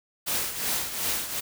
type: noise with tremolo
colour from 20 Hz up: white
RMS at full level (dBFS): -26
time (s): 0.26-1.41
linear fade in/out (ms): 20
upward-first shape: triangle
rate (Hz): 2.7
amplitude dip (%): 70
effects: none